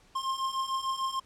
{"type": "beating tone pair", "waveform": "square", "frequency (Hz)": [1057, 1063.7], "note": ["C6", "C6"], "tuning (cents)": [17, 28], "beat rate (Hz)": 6.7, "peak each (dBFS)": [-35, -32], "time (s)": [0.15, 1.2], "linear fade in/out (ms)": 10, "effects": ["pink hiss -61 dBFS RMS until 1.25 s", "low-pass 8000 Hz 12 dB/octave"]}